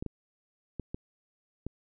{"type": "clicks", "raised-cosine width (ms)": 3, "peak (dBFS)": -22, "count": 5, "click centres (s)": [0.025, 0.063, 0.797, 0.945, 1.666], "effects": []}